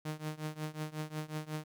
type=tone with tremolo; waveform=sawtooth; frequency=154.2 Hz; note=D#3; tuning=15 cents flat; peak=-30 dBFS; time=0.05-1.64 s; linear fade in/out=5 ms; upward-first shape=triangle; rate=5.5 Hz; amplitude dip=95%; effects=none